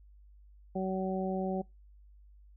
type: harmonic tone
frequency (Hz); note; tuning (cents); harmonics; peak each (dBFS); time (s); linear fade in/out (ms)
188.7; F#3; +34; 1 / 2 / 3 / 4; -33 / -36 / -38 / -39; 0.75-1.62; 10
effects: noise-tail reverb RT60 0.2 s tail -24 dB re dry + added 50 Hz sine -54 dBFS peak until 2.56 s